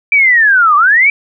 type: linear two-way sweep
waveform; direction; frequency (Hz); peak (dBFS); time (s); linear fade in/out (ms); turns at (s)
sine; down then up; 2349 to 1139 to 2349; -5; 0.12-1.1; 2; 0.76
effects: none